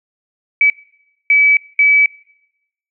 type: tone bursts at uneven times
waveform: sine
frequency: 2291 Hz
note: D7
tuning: 44 cents flat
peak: -7 dBFS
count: 3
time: 0.61-0.7 / 1.3-1.57 / 1.79-2.06 s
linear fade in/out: 2 ms
effects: noise-tail reverb RT60 0.9 s tail -24 dB re dry